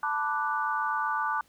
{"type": "chord", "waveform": "sine", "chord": "B minor seventh", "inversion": "third", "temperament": "equal", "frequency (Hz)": [880, 987.8, 1174.7, 1480], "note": ["A5", "B5", "D6", "F#6"], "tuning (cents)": [0, 0, 0, 0], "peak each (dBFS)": [-31, -36, -30, -32], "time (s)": [0.03, 1.41], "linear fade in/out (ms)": 2, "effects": ["pink hiss -63 dBFS RMS until 1.48 s", "high-pass 60 Hz 12 dB/octave"]}